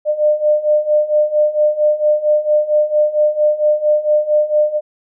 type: beating tone pair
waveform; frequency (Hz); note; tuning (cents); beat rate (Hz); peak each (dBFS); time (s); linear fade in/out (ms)
sine; 600 / 604.4; D5 / D5; +37 / +50; 4.4; -16 / -13; 0.05-4.81; 50
effects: none